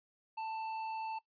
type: tone with tanh clipping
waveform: sine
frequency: 886 Hz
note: A5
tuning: 12 cents sharp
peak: -39 dBFS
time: 0.37-1.19 s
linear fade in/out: 10 ms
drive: 10 dB
effects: noise-tail reverb RT60 0.1 s tail -18 dB re dry + resampled to 11025 Hz